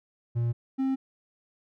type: tone pair in turn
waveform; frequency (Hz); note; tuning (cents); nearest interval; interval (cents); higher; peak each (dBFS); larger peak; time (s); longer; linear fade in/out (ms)
triangle; 118.1 / 266; A#2 / C4; +23 / +29; octave + major second; 1406; second; -22; neither; 0.35-0.53 / 0.78-0.96; neither; 20
effects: none